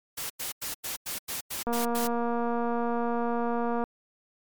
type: noise bursts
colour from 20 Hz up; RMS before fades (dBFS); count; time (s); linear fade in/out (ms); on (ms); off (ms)
white; -34; 9; 0.17-2.076; 10; 130; 92
type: click train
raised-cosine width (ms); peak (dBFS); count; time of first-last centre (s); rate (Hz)
1; -17; 513; 1.67-3.839; 236
effects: MP3 96 kbps